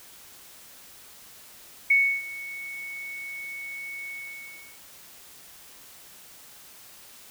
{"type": "tone with ADSR envelope", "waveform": "sine", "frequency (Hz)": 2217, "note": "C#7", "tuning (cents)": 0, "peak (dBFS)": -15, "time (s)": [1.9, 4.8], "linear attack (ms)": 7, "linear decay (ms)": 310, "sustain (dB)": -19, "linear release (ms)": 700, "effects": ["white hiss -49 dBFS RMS until 7.3 s"]}